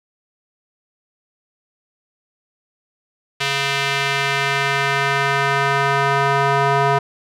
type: tone with band-pass filter sweep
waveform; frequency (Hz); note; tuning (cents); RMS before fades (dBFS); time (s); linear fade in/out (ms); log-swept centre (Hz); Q
square; 139.1; C#3; +6; -18; 3.4-6.99; 10; 2900 to 960; 1.2
effects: none